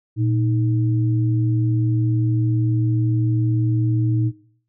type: tone pair together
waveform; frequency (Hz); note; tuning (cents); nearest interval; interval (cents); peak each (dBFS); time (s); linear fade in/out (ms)
sine; 116.6 / 312; A#2 / D#4; +1 / +5; octave + perfect fourth; 1704; -17 / -25; 0.16-4.32; 50
effects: noise-tail reverb RT60 0.6 s tail -19 dB re dry